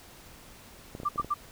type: clicks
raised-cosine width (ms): 2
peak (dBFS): -26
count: 6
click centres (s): 0.951 / 1.001 / 1.033 / 1.159 / 1.198 / 1.246
type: tone bursts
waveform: sine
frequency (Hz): 1182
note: D6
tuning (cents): +11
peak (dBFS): -24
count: 3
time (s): 1.05-1.342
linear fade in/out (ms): 10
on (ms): 40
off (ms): 86
effects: pink hiss -51 dBFS RMS until 1.51 s